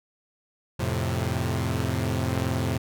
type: chord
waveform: sawtooth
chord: F major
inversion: none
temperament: equal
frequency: 87.31 / 110 / 130.81 Hz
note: F2 / A2 / C3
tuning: 0 / 0 / 0 cents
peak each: -25 dBFS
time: 0.79-2.78 s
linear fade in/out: 10 ms
effects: none